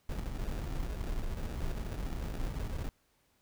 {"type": "noise with sample-and-hold", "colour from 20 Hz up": "brown", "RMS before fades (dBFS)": -36, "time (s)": [0.09, 2.89], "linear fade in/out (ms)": 2, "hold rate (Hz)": 1050, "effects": ["pink hiss -72 dBFS RMS until 3.41 s"]}